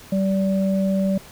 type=tone pair together; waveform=sine; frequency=193.22 / 579 Hz; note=G3 / D5; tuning=-25 / -25 cents; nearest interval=octave + perfect fifth; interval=1900 cents; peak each=-18 / -25 dBFS; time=0.12-1.18 s; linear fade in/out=5 ms; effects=pink hiss -44 dBFS RMS until 1.31 s